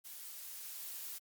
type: noise with level ramp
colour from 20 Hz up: blue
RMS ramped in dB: -49 to -44 dBFS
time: 0.04-1.19 s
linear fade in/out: 20 ms
effects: Opus 48 kbps